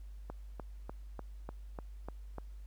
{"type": "click train", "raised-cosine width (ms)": 1, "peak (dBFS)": -28, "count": 8, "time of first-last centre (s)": [0.3, 2.383], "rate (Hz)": 3.36, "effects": ["added 50 Hz sine -45 dBFS peak until 2.66 s", "pink hiss -71 dBFS RMS until 2.66 s"]}